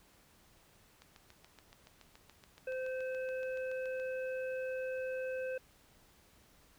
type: click train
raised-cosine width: 0.2 ms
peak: -37 dBFS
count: 22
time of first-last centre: 1.02-3.999 s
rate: 7.05 Hz
type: harmonic tone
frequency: 517 Hz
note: C5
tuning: 21 cents flat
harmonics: 1 / 3 / 5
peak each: -36 / -46 / -50 dBFS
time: 2.67-5.58 s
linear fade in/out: 5 ms
effects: pink hiss -65 dBFS RMS until 6.78 s